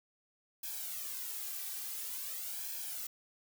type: noise with flanger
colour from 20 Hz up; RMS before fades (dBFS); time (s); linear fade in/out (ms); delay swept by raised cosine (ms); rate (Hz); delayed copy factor
blue; -41; 0.63-3.07; 5; 1.2 to 2.6; 0.48; +0.8
effects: none